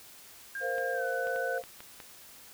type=tone with pitch glide; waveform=sine; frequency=1606 to 1498.5 Hz; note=G6 to F#6; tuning=+41 to +22 cents; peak=-34 dBFS; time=0.55-1.58 s; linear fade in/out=2 ms; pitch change=-119 cents; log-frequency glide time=0.93-1.05 s
type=chord; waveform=sine; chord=Bb suspended second; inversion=none; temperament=equal; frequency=466.2 / 523.3 / 698.5 Hz; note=Bb4 / C5 / F5; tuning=0 / 0 / 0 cents; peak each=-37 / -33 / -36 dBFS; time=0.6-1.63 s; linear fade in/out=50 ms
type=clicks; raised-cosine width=0.3 ms; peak=-29 dBFS; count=6; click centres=0.782 / 1.271 / 1.361 / 1.638 / 1.805 / 2.002 s
effects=white hiss -52 dBFS RMS until 2.53 s